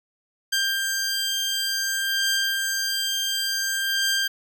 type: beating tone pair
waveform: 15% pulse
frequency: 1586 / 1586.56 Hz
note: G6 / G6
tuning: +20 / +20 cents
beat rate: 0.56 Hz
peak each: -23 / -17 dBFS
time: 0.52-4.28 s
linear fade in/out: 10 ms
effects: none